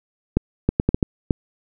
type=clicks; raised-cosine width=3 ms; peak=-3 dBFS; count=7; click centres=0.37 / 0.69 / 0.799 / 0.89 / 0.945 / 1.028 / 1.308 s; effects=none